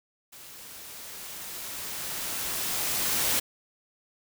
white noise with level ramp, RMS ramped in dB -47 to -25 dBFS, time 0.32-3.4 s, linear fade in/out 10 ms, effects none

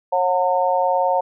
harmonic tone, 181.5 Hz, F#3, 33 cents flat, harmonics 3 / 4 / 5, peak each -20 / -20 / -20 dBFS, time 0.12-1.21 s, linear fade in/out 10 ms, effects none

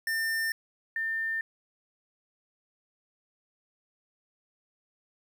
square / sine tone pair in turn, 1800 / 1800 Hz, A6 / A6, +39 / +39 cents, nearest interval unison, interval 0 cents, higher neither, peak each -28 dBFS, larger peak neither, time 0.07-0.52 / 0.96-1.41 s, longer neither, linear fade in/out 2 ms, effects 10-bit

